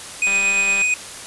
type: tone with tremolo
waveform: square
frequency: 2494 Hz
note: D#7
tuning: 3 cents sharp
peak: -15 dBFS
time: 0.22-0.94 s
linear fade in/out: 2 ms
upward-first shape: triangle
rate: 8.7 Hz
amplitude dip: 30%
type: click train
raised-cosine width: 0.3 ms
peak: -14 dBFS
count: 109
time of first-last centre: 0.27-0.818 s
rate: 197 Hz
effects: white hiss -34 dBFS RMS until 1.26 s + resampled to 24000 Hz